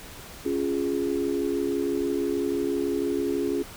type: chord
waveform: sine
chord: Db major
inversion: none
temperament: equal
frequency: 277.2 / 349.2 / 415.3 Hz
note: Db4 / F4 / Ab4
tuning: 0 / 0 / 0 cents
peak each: -28 dBFS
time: 0.45-3.63 s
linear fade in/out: 10 ms
effects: pink hiss -43 dBFS RMS until 3.76 s